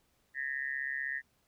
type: tone with amplitude modulation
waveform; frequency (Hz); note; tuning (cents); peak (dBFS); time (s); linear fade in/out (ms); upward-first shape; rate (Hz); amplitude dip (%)
sine; 1834; A#6; -29; -29; 0.34-1.22; 50; sine; 136; 100
effects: pink hiss -73 dBFS RMS until 1.47 s